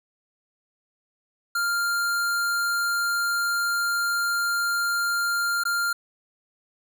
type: tone with dropouts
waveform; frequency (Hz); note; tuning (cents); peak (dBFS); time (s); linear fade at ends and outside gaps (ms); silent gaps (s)
square; 1396.9; F6; 0; -23; 1.55-5.93; 5; 5.637-5.652
effects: none